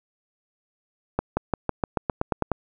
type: accelerating click train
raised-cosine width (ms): 1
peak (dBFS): -8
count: 11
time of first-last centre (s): 1.19-2.517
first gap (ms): 180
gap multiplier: 0.93
effects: none